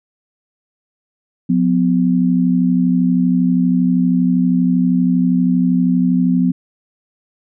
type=tone pair together; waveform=sine; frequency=179.4 / 252 Hz; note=F3 / B3; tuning=+47 / +35 cents; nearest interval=tritone; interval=588 cents; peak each=-14 dBFS; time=1.49-6.52 s; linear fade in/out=10 ms; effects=none